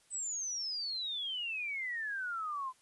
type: exponential sweep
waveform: sine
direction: down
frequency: 8180 to 1012 Hz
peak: -35 dBFS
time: 0.1-2.73 s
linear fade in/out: 50 ms
effects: white hiss -67 dBFS RMS until 2.81 s + resampled to 24000 Hz